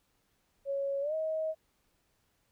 sine tone with pitch glide, 554.4 to 633.2 Hz, C#5 to D#5, 0 to +30 cents, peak -30 dBFS, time 0.65-1.55 s, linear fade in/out 50 ms, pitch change +230 cents, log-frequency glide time 1.01-1.14 s, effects pink hiss -74 dBFS RMS until 2.51 s

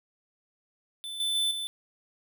square tone with level steps, 3520 Hz, A7, in tune, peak -36 / -27 / -25 / -32 dBFS, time 1.04-1.67 s, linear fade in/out 0 ms, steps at 1.2 / 1.35 / 1.51 s, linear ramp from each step 2 ms, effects none

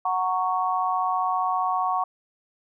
sine chord, F# major, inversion none, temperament just, 740 / 925 / 1110 Hz, F#5 / A#5 / C#6, 0 / -14 / +2 cents, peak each -25 / -29 / -25 dBFS, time 0.05-2.04 s, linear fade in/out 5 ms, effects none

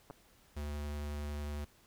clicks, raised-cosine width 1 ms, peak -33 / -33 dBFS, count 2, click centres 0.101 / 0.108 s
square tone with vibrato, 73.5 Hz, D2, 2 cents sharp, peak -38 dBFS, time 0.56-1.65 s, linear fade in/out 10 ms, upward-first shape triangle, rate 11 Hz, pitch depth 9 cents each way
effects pink hiss -65 dBFS RMS until 1.86 s

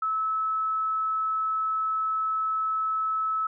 sine tone, 1300 Hz, E6, 24 cents flat, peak -24 dBFS, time 0.02-3.47 s, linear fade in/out 5 ms, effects none

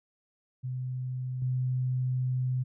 sine tone with level steps, 127.6 Hz, C3, 43 cents flat, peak -31 / -26 dBFS, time 0.63-2.64 s, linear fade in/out 20 ms, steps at 1.42 s, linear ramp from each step 2 ms, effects none

